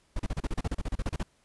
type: noise bursts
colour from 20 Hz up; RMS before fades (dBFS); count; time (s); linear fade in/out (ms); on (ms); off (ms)
brown; -29; 16; 0.16-1.23; 5; 35; 34
effects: pink hiss -67 dBFS RMS until 1.44 s + resampled to 24000 Hz